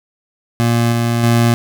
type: tone with level steps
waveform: 25% pulse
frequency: 117.5 Hz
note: A#2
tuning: 14 cents sharp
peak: -8 / -10 / -6 dBFS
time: 0.6-1.54 s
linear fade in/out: 0 ms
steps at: 0.92 / 1.23 s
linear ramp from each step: 5 ms
effects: none